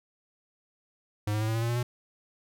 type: tone with pitch steps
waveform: square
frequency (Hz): 104.6 / 106.92 / 109.29 / 111.72 / 114.2 / 116.73 / 119.32 / 121.97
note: G#2 / A2 / A2 / A2 / A#2 / A#2 / A#2 / B2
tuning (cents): +13 / -49 / -11 / +27 / -35 / +3 / +41 / -21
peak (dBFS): -27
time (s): 1.27-1.83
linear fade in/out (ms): 5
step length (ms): 70
effects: none